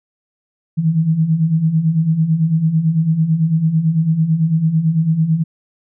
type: beating tone pair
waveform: sine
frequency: 154.4 / 163.4 Hz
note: D#3 / E3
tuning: -13 / -15 cents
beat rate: 9 Hz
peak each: -19 / -13 dBFS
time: 0.77-5.44 s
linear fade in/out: 20 ms
effects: none